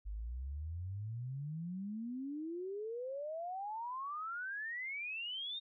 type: exponential sweep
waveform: sine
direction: up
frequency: 49 to 3729 Hz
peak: -39 dBFS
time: 0.05-5.6 s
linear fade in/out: 20 ms
effects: none